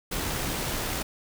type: noise with amplitude modulation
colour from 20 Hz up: pink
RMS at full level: -29 dBFS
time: 0.11-1.03 s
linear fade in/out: 10 ms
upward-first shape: sine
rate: 72.1 Hz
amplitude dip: 25%
effects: none